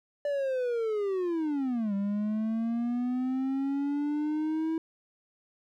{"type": "linear two-way sweep", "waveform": "triangle", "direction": "down then up", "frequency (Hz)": [585, 196.9, 325.1], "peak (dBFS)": -25, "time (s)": [0.25, 4.78], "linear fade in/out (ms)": 2, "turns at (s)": 1.94, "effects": []}